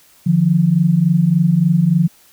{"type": "tone pair together", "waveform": "sine", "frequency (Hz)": [150.35, 173.8], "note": ["D3", "F3"], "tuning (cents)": [41, -8], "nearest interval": "minor third", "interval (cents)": 251, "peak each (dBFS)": [-15, -12], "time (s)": [0.26, 2.08], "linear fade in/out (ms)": 10, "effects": ["white hiss -50 dBFS RMS until 2.32 s"]}